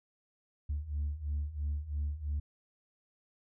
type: beating tone pair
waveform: sine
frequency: 71.7 / 74.7 Hz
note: D2 / D2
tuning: -41 / +30 cents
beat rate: 3 Hz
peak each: -36 / -33 dBFS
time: 0.69-2.4 s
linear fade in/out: 10 ms
effects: tanh soft clip ceiling -28 dBFS